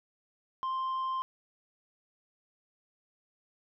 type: tone with tanh clipping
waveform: sine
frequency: 1048 Hz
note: C6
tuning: 2 cents sharp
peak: -31 dBFS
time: 0.63-1.22 s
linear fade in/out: 0 ms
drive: 3 dB
effects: none